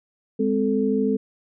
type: tone cluster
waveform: sine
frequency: 205.3 / 258.2 / 436.9 Hz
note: G#3 / C4 / A4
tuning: -20 / -23 / -12 cents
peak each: -23 dBFS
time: 0.39-1.17 s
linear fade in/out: 10 ms
effects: none